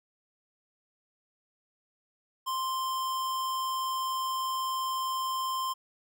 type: tone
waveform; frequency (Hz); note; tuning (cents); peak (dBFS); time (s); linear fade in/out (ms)
square; 1046.5; C6; 0; -30; 2.46-5.74; 20
effects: none